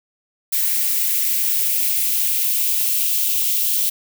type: noise with high-pass filter sweep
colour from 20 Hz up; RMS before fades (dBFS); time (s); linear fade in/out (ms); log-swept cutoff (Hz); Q
violet; -19; 0.52-3.9; 10; 1900 to 3000; 2.4
effects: none